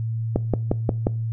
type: click train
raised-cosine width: 2 ms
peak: -5 dBFS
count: 5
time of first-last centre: 0.36-1.069 s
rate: 5.64 Hz
effects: noise-tail reverb RT60 0.4 s tail -21 dB re dry + added 113 Hz sine -23 dBFS peak until 1.32 s